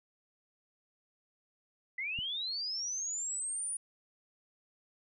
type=linear sweep; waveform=sine; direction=up; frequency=1979 to 9670 Hz; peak=-34 dBFS; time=1.98-3.77 s; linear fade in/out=5 ms
type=click; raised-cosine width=5 ms; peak=-32 dBFS; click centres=2.189 s
effects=none